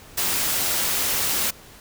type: noise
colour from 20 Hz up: white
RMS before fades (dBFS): -23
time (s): 0.17-1.51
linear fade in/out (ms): 10
effects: pink hiss -46 dBFS RMS until 1.8 s